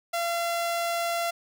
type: tone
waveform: sawtooth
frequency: 683 Hz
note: F5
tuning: 39 cents flat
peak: -22 dBFS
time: 0.13-1.31 s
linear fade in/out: 10 ms
effects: none